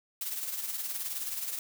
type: noise with tremolo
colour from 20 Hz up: blue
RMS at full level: -33 dBFS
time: 0.21-1.59 s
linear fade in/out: 2 ms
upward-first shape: triangle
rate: 19 Hz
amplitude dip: 60%
effects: none